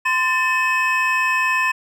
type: tone cluster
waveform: triangle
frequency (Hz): 1033 / 1776 / 2562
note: C6 / A6 / E7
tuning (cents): -22 / +16 / -50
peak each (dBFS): -19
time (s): 0.05-1.72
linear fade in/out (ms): 10
effects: none